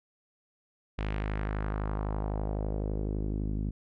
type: tone with low-pass filter sweep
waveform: sawtooth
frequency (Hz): 51.91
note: G#1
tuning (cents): 0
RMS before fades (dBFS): -32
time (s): 0.98-3.71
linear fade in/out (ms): 10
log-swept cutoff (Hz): 2800 to 230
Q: 1.7
effects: none